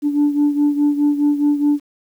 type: beating tone pair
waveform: sine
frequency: 290.7 / 295.5 Hz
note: D4 / D4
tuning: -18 / +11 cents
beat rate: 4.8 Hz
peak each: -13 / -18 dBFS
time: 0.02-1.8 s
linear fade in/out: 50 ms
effects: tanh soft clip ceiling -9 dBFS + 8-bit